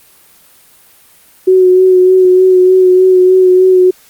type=tone with vibrato; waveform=sine; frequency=370 Hz; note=F#4; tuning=in tune; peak=-3 dBFS; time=1.47-3.91 s; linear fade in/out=10 ms; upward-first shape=sine; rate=3.3 Hz; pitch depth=21 cents each way; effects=white hiss -44 dBFS RMS until 4.09 s + Opus 32 kbps